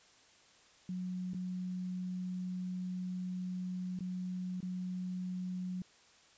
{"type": "tone with dropouts", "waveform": "sine", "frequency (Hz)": 182.6, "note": "F#3", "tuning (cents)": -23, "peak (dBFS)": -36, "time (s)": [0.89, 5.82], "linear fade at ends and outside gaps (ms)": 2, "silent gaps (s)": [[1.335, 1.345], [3.99, 4.006], [4.605, 4.628]], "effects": ["white hiss -63 dBFS RMS until 6.37 s", "resampled to 16000 Hz"]}